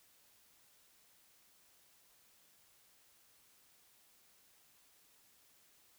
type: silence
effects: white hiss -68 dBFS RMS until 5.98 s